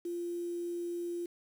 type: tone with quantisation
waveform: sine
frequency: 346.1 Hz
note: F4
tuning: 16 cents flat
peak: -34 dBFS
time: 0.05-1.26 s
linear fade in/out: 5 ms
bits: 9
effects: none